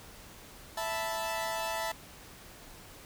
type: chord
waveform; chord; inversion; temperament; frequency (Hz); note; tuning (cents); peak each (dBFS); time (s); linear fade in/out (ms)
sawtooth; E suspended fourth; none; equal; 659.3 / 880 / 987.8; E5 / A5 / B5; 0 / 0 / 0; -32 / -32 / -36; 0.77-1.92; 5
effects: pink hiss -51 dBFS RMS until 3.05 s